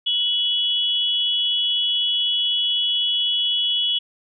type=tone pair together; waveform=sine; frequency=2960 / 3356 Hz; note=F#7 / G#7; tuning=0 / +17 cents; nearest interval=major second; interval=217 cents; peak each=-21 dBFS; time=0.06-3.99 s; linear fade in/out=10 ms; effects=none